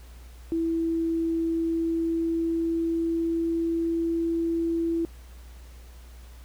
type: tone with pitch glide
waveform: sine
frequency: 329.6 to 332.9 Hz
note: E4 to E4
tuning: 0 to +17 cents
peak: -23 dBFS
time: 0.52-5.05 s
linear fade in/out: 0 ms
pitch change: +17 cents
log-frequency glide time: 1.47-4.14 s
effects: added 60 Hz sine -43 dBFS peak until 6.44 s + pink hiss -55 dBFS RMS until 6.44 s